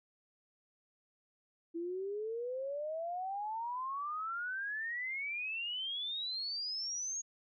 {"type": "exponential sweep", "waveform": "sine", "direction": "up", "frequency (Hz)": [329.6, 6670], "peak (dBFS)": -36, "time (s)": [1.74, 7.22], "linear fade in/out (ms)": 20, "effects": []}